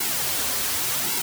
white noise with flanger, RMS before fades -25 dBFS, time 0-1.22 s, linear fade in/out 5 ms, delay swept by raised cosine 1.6 to 6.4 ms, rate 0.88 Hz, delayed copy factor -1, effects none

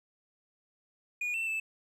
triangle tone with pitch steps, 2447 / 2681 / 2633 Hz, D#7 / E7 / E7, -29 / +29 / -3 cents, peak -29 dBFS, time 1.21-1.6 s, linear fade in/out 5 ms, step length 130 ms, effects none

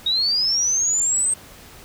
sine linear sweep, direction up, 3729 to 8400 Hz, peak -17 dBFS, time 0.06-1.34 s, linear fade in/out 5 ms, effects pink hiss -44 dBFS RMS until 1.84 s

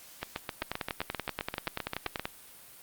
two click trains, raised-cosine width 0.3 ms, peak -16 / -15 dBFS, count 16 / 18, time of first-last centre 0.23-2.196 / 0.62-2.255 s, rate 7.63 / 10.4 Hz, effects white hiss -52 dBFS RMS until 2.82 s + Opus 48 kbps

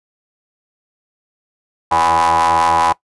35% pulse ring-modulated tone, 82.41 Hz, E2, in tune, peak -7 dBFS, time 1.91-2.93 s, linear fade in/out 10 ms, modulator 909 Hz, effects noise-tail reverb RT60 0.1 s tail -20 dB re dry + resampled to 24000 Hz

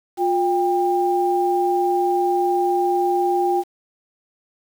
sine tone pair together, 354.6 / 796 Hz, F4 / G5, +26 / +26 cents, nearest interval octave + major second, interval 1400 cents, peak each -19 dBFS, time 0.17-3.64 s, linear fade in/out 50 ms, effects 7-bit

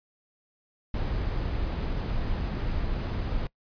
brown noise, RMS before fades -29 dBFS, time 0.94-3.47 s, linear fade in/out 2 ms, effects noise-tail reverb RT60 0.1 s tail -23 dB re dry + resampled to 11025 Hz

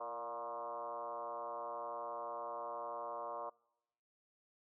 sine tone with frequency modulation, 829 Hz, G#5, 3 cents flat, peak -40 dBFS, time 0-3.5 s, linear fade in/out 10 ms, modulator 121 Hz, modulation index 2.8, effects noise-tail reverb RT60 0.9 s tail -26 dB re dry

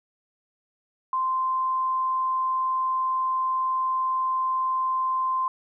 sine tone, 1041 Hz, C6, 9 cents flat, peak -22 dBFS, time 1.13-5.48 s, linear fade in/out 2 ms, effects none

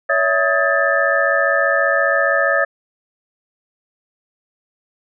sine tone cluster, 563 / 658 / 1262 / 1633 / 1759 Hz, C#5 / E5 / D#6 / G#6 / A6, +27 / -3 / +24 / -30 / -1 cents, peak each -19 / -20 / -21 / -22 / -18 dBFS, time 0.09-2.65 s, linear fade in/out 10 ms, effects none

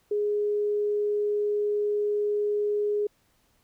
sine tone, 415.3 Hz, G#4, in tune, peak -23 dBFS, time 0.11-3.07 s, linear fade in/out 5 ms, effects pink hiss -67 dBFS RMS until 3.63 s

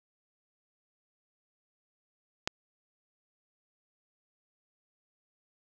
click, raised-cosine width 0.2 ms, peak -11 dBFS, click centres 2.475 s, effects none

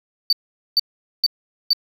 sine tone bursts, 4578 Hz, D8, 45 cents flat, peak -10 dBFS, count 4, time 0.3-1.732 s, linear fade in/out 2 ms, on 28 ms, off 440 ms, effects tanh soft clip ceiling -11 dBFS

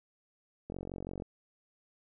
click train, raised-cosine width 2 ms, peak -27 dBFS, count 25, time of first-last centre 0.7-1.222 s, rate 46 Hz, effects none

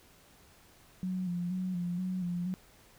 sine tone with vibrato, 180 Hz, F#3, 47 cents flat, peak -31 dBFS, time 1.03-2.54 s, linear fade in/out 0 ms, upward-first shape square, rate 2.1 Hz, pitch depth 45 cents each way, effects pink hiss -60 dBFS RMS until 2.98 s

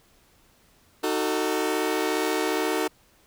sawtooth chord, D# diminished, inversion none, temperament just, 311.1 / 373.4 / 448 Hz, D#4 / F#4 / A4, 0 / +16 / +31 cents, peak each -24 dBFS, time 1.03-2.88 s, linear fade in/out 10 ms, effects pink hiss -60 dBFS RMS until 3.26 s

